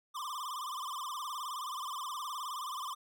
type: tone with vibrato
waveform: square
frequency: 1108.7 Hz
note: C#6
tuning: in tune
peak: -38 dBFS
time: 0.14-2.95 s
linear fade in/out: 20 ms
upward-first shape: sine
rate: 19 Hz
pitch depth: 170 cents each way
effects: none